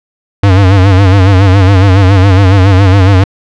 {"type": "tone with vibrato", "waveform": "square", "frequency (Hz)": 96, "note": "G2", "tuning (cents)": -36, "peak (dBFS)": -3, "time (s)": [0.43, 3.24], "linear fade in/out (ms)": 5, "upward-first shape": "sine", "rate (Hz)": 7.2, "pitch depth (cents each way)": 92, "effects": ["low-pass 4000 Hz 12 dB/octave"]}